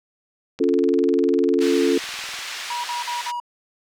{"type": "click train", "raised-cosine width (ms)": 0.2, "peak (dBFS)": -19, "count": 37, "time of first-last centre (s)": [0.59, 2.39], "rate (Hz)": 20}
{"type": "chord", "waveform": "sine", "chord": "Db augmented", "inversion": "none", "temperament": "equal", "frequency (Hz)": [277.2, 349.2, 440], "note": ["Db4", "F4", "A4"], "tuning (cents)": [0, 0, 0], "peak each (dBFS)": -20, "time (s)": [0.6, 1.98], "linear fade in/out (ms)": 5}
{"type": "band-pass noise", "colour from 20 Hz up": "pink", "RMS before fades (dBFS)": -32, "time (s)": [1.6, 3.32], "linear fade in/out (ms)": 20, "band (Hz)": [1700, 5500], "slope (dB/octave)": 12}
{"type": "tone bursts", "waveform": "triangle", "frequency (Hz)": 963, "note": "B5", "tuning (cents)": -44, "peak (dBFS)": -23, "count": 4, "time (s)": [2.7, 3.401], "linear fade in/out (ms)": 5, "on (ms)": 140, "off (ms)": 47}
{"effects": []}